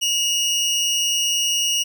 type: tone pair together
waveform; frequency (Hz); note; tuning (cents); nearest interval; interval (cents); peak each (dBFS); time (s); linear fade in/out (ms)
25% pulse; 2714 / 2884; E7 / F#7; +50 / -45; minor second; 105; -25 / -15; 0.01-1.84; 20
effects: none